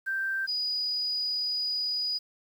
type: tone pair in turn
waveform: sine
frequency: 1568 / 4931 Hz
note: G6 / D#8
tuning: 0 / -16 cents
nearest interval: octave + minor sixth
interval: 1984 cents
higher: second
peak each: -27 dBFS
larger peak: neither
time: 0.06-0.47 / 0.47-2.19 s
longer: second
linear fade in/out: 20 ms
effects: 9-bit